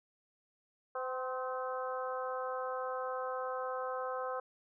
harmonic tone with a mistuned harmonic, 256.4 Hz, C4, 35 cents flat, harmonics 2 / 3 / 4 / 5 / 6, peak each -38 / -43 / -42 / -42 / -49 dBFS, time 0.95-4.4 s, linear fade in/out 5 ms, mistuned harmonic 4, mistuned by +36 cents, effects none

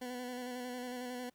20% pulse tone with vibrato, 248.6 Hz, B3, 12 cents sharp, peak -35 dBFS, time 0.01-1.3 s, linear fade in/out 10 ms, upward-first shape square, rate 11 Hz, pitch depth 23 cents each way, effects pink hiss -75 dBFS RMS until 1.34 s

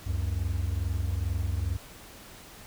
triangle tone pair together, 70.11 / 92.4 Hz, C#2 / F#2, +20 / -2 cents, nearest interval perfect fourth, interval 478 cents, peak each -28 / -27 dBFS, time 0.06-1.77 s, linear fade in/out 10 ms, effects pink hiss -48 dBFS RMS until 2.66 s

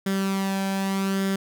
sawtooth tone with flanger, 194.1 Hz, G3, 17 cents flat, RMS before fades -25 dBFS, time 0.06-1.36 s, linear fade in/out 5 ms, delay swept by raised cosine 0.58 to 1.26 ms, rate 0.83 Hz, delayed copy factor +0.5, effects none

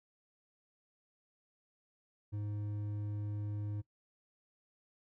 triangle tone with hard clipping, 103.83 Hz, G#2, in tune, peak -38 dBFS, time 2.32-3.82 s, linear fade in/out 20 ms, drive 10 dB, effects noise-tail reverb RT60 0.1 s tail -20 dB re dry

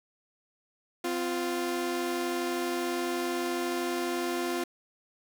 sawtooth tone pair together, 257.1 / 349.2 Hz, C4 / F4, -30 / 0 cents, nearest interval perfect fourth, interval 530 cents, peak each -31 / -26 dBFS, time 1.04-4.64 s, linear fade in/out 5 ms, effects 8-bit

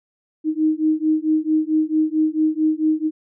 sine beating tone pair, 309.8 / 314.3 Hz, D#4 / D#4, -7 / +18 cents, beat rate 4.5 Hz, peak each -19 dBFS, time 0.44-3.11 s, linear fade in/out 50 ms, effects none

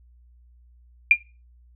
sine tone with exponential decay, 2400 Hz, D7, 37 cents sharp, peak -6 dBFS, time 1.11-1.18 s, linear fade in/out 2 ms, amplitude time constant 15 ms, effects noise-tail reverb RT60 0.3 s tail -17 dB re dry + added 60 Hz sine -51 dBFS peak until 1.75 s

